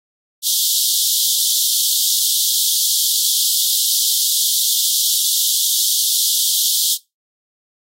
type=high-pass noise; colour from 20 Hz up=pink; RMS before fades=-17 dBFS; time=0.42-6.98 s; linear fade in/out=50 ms; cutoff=3200 Hz; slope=96 dB/octave; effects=noise-tail reverb RT60 0.2 s tail -19 dB re dry + AAC 48 kbps